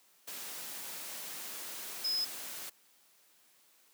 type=tone in noise; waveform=sine; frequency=5100 Hz; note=D#8; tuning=42 cents sharp; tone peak=-30 dBFS; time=2.04-2.25 s; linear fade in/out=10 ms; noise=white; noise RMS=-43 dBFS; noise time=0.27-2.7 s; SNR=+10 dB; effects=white hiss -66 dBFS RMS until 3.93 s + high-pass 200 Hz 12 dB/octave